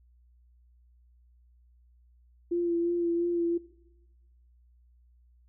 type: tone with vibrato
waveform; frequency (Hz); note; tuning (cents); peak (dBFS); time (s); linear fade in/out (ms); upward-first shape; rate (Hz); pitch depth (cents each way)
sine; 343.1; F4; -31; -25; 2.51-3.58; 10; sine; 2.9; 22
effects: noise-tail reverb RT60 1.0 s tail -18 dB re dry + added 60 Hz sine -58 dBFS peak until 5.48 s